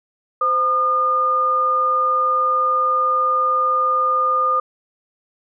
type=tone pair together; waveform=sine; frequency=516 / 1215.6 Hz; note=C5 / D#6; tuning=-24 / -41 cents; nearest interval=octave + minor third; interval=1483 cents; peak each=-25 / -15 dBFS; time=0.41-4.6 s; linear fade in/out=5 ms; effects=none